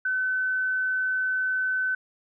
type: tone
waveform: sine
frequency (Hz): 1517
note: F#6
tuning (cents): +43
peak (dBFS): -23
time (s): 0.05-1.95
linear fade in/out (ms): 5
effects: none